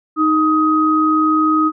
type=tone pair together; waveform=sine; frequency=311.1 / 1257 Hz; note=D#4 / D#6; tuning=0 / +17 cents; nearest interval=2 octaves; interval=2417 cents; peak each=-14 dBFS; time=0.16-1.72 s; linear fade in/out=50 ms; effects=none